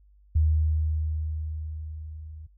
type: tone with level ramp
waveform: sine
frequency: 77.9 Hz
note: D#2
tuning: 3 cents sharp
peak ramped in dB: -17 to -39 dBFS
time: 0.35-2.47 s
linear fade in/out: 10 ms
effects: added 50 Hz sine -54 dBFS peak until 2.57 s